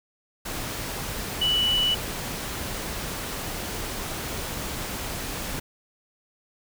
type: tone in noise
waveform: sine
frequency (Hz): 2960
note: F#7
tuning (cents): 0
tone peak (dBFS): -20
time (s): 1.41-1.95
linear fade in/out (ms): 10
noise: pink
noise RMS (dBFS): -32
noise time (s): 0.45-5.6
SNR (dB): +9
effects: none